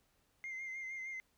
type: tone with vibrato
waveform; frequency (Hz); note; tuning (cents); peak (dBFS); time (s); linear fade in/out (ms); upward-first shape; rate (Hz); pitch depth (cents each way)
sine; 2093; C7; 0; -39; 0.44-1.2; 0; sine; 6.5; 33
effects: tanh soft clip ceiling -39 dBFS + pink hiss -75 dBFS RMS until 1.37 s